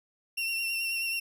35% pulse tone with vibrato, 2725 Hz, F7, 43 cents flat, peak -27 dBFS, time 0.37-1.2 s, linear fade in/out 10 ms, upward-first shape sine, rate 9.3 Hz, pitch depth 26 cents each way, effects none

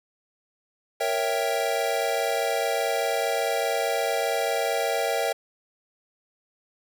square chord, A# diminished seventh, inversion none, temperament equal, 466.2 / 554.4 / 659.3 / 784 Hz, A#4 / C#5 / E5 / G5, 0 / 0 / 0 / 0 cents, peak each -30 / -30 / -29 / -30 dBFS, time 1-5.33 s, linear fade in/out 10 ms, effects none

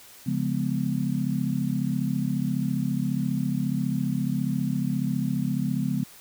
sine chord, C# dominant seventh, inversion none, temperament just, 138.59 / 173.24 / 207.9 / 249.5 Hz, C#3 / E#3 / G#3 / B3, 0 / -14 / +2 / +18 cents, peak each -29 dBFS, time 0.26-6.04 s, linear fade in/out 10 ms, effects white hiss -49 dBFS RMS until 6.2 s

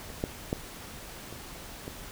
clicks, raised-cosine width 2 ms, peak -29 / -15 / -14 / -28 / -24 dBFS, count 5, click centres 0.102 / 0.239 / 0.529 / 1.326 / 1.879 s, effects pink hiss -44 dBFS RMS until 2.11 s

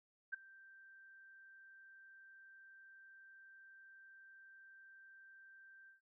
sine tone with ADSR envelope, 1568 Hz, G6, in tune, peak -36 dBFS, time 0.32-6.01 s, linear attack 19 ms, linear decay 10 ms, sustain -22 dB, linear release 130 ms, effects none

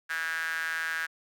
sawtooth tone with high-pass filter, 162.7 Hz, E3, 22 cents flat, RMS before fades -32 dBFS, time 0.09-1.07 s, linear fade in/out 20 ms, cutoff 1600 Hz, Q 8.6, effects none

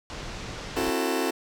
pink low-pass noise, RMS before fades -37 dBFS, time 0.1-0.9 s, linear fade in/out 0 ms, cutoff 6500 Hz, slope 24 dB/octave
sawtooth chord, F# half-diminished seventh, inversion second, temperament just, 266.4 / 333 / 370 / 444 Hz, C4 / E4 / F#4 / A4, +31 / +18 / 0 / +16 cents, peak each -26 dBFS, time 0.76-1.31 s, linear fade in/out 10 ms
effects none

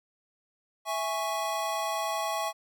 square chord, C# minor, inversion first, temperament equal, 659.3 / 830.6 / 1108.7 Hz, E5 / G#5 / C#6, 0 / 0 / 0 cents, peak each -34 dBFS, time 0.85-2.53 s, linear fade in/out 50 ms, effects none

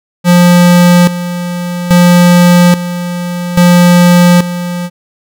square tone with tremolo, 176.1 Hz, F3, 15 cents sharp, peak -3 dBFS, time 0.24-4.9 s, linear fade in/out 50 ms, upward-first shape square, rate 0.6 Hz, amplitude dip 75%, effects none

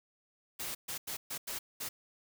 white noise bursts at uneven times, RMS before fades -39 dBFS, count 6, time 0.59-0.75 / 0.88-0.98 / 1.07-1.17 / 1.3-1.38 / 1.47-1.59 / 1.8-1.89 s, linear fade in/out 10 ms, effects none

